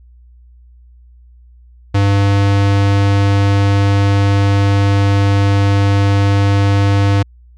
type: tone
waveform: square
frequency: 99.8 Hz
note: G2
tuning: 32 cents sharp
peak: -10 dBFS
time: 1.94-7.23 s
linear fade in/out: 10 ms
effects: added 60 Hz sine -40 dBFS peak until 7.57 s + low-pass 5000 Hz 12 dB/octave